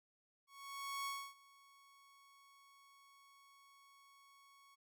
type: tone with ADSR envelope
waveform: sawtooth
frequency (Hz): 1108.7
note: C#6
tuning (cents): 0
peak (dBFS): -36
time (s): 0.47-4.76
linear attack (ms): 590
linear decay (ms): 280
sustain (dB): -24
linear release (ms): 23
effects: none